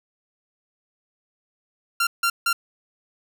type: tone bursts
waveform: sawtooth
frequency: 1380 Hz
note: F6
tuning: 21 cents flat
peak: -15 dBFS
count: 3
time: 2-2.53 s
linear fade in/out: 5 ms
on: 70 ms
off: 160 ms
effects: none